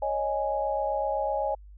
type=chord; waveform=sine; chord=C# suspended second; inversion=none; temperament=equal; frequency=554.4 / 622.3 / 830.6 Hz; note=C#5 / D#5 / G#5; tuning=0 / 0 / 0 cents; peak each=-30 / -30 / -29 dBFS; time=0.02-1.55 s; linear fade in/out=5 ms; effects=added 50 Hz sine -45 dBFS peak until 1.77 s